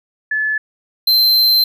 sine / square tone pair in turn, 1727 / 4108 Hz, A6 / C8, -33 / -33 cents, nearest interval octave + minor third, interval 1500 cents, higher second, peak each -15 / -10 dBFS, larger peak second, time 0.31-0.58 / 1.07-1.64 s, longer second, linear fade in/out 5 ms, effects none

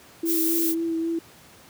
sine tone with vibrato, 329.6 Hz, E4, in tune, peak -23 dBFS, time 0.23-1.19 s, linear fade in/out 5 ms, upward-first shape sine, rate 3.7 Hz, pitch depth 19 cents each way
violet noise, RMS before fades -25 dBFS, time 0.25-0.75 s, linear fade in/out 50 ms
effects pink hiss -50 dBFS RMS until 1.69 s + high-pass 100 Hz 12 dB/octave

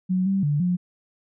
sine tone with pitch steps, 184.7 / 194.3 / 146.3 / 178.8 Hz, F#3 / G3 / D3 / F3, -3 / -15 / -6 / +41 cents, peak -19 dBFS, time 0.09-0.77 s, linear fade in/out 20 ms, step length 170 ms, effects none

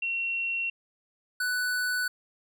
sine / square tone pair in turn, 2730 / 1489.4 Hz, F7 / F#6, -40 / +11 cents, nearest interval minor seventh, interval 1049 cents, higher first, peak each -27 dBFS, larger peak neither, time 0.02-0.7 / 1.4-2.08 s, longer neither, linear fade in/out 5 ms, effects none

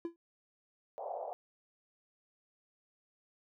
triangle tone with exponential decay, 337.7 Hz, E4, 42 cents sharp, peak -30 dBFS, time 0.05-0.16 s, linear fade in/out 1 ms, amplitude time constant 23 ms
pink band-pass noise, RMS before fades -41 dBFS, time 0.98-1.33 s, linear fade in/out 0 ms, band 540 to 820 Hz, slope 48 dB/octave
effects none

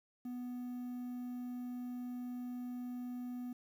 triangle tone with quantisation, 246.9 Hz, B3, in tune, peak -38 dBFS, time 0.25-3.53 s, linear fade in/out 5 ms, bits 11, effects none

